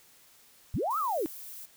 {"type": "linear two-way sweep", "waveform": "sine", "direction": "up then down", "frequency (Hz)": [53.6, 1344, 280.8], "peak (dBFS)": -27, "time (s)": [0.74, 1.26], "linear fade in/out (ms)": 0, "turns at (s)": 0.98}
{"type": "noise", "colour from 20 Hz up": "violet", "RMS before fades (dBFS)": -44, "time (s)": [0.9, 1.66], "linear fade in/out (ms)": 10}
{"effects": ["white hiss -59 dBFS RMS until 1.76 s"]}